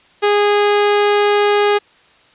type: tone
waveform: sawtooth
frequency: 411.9 Hz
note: G#4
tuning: 14 cents flat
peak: -7 dBFS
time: 0.22-1.79 s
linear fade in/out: 20 ms
effects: white hiss -50 dBFS RMS until 2.34 s + resampled to 8000 Hz